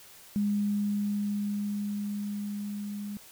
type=tone with level ramp; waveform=sine; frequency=205 Hz; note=G#3; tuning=22 cents flat; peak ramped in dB=-24 to -34 dBFS; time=0.36-3.17 s; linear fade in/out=0 ms; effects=white hiss -52 dBFS RMS until 3.31 s